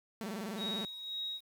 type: tone with vibrato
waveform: sawtooth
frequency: 206.8 Hz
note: G#3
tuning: 7 cents flat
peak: -34 dBFS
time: 0.21-0.85 s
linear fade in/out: 0 ms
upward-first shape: square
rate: 20 Hz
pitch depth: 140 cents each way
type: tone with tremolo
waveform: sine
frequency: 3793 Hz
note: A#7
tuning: 29 cents sharp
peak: -35 dBFS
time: 0.57-1.41 s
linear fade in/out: 50 ms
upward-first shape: sine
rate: 1.9 Hz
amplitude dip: 60%
effects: 10-bit